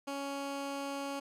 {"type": "tone", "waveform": "15% pulse", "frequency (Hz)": 278.5, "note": "C#4", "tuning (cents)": 8, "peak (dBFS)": -30, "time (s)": [0.07, 1.2], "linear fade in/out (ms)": 10, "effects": ["low-pass 11000 Hz 12 dB/octave"]}